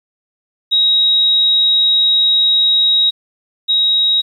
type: tone pair in turn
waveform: sine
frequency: 3805 / 3805 Hz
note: A#7 / A#7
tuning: +35 / +35 cents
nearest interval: unison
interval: 0 cents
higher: neither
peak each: -9 / -10 dBFS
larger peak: first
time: 0.71-3.11 / 3.68-4.22 s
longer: first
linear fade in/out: 20 ms
effects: 8-bit